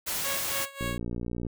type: noise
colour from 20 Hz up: white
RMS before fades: -31 dBFS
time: 0.06-0.66 s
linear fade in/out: 20 ms
type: tone with tremolo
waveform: 10% pulse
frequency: 552 Hz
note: C#5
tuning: 7 cents flat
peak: -23 dBFS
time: 0.24-0.98 s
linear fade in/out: 5 ms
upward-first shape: sine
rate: 3.6 Hz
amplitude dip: 85%
type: click train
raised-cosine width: 3 ms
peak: -21 dBFS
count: 40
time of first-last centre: 0.81-1.467 s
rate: 59.4 Hz
effects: none